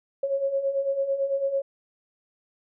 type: beating tone pair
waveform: sine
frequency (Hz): 542 / 551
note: C#5 / C#5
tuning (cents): -39 / -11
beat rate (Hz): 9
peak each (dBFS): -30 / -24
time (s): 0.23-1.62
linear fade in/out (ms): 5
effects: none